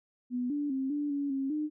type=tone with pitch steps; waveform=sine; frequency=247.3 / 290.9 / 266.2 / 292.2 / 283.5 / 270.4 / 303 Hz; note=B3 / D4 / C4 / D4 / C#4 / C#4 / D#4; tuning=+3 / -16 / +30 / -9 / +39 / -43 / -46 cents; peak=-29 dBFS; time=0.3-1.7 s; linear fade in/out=50 ms; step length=200 ms; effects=none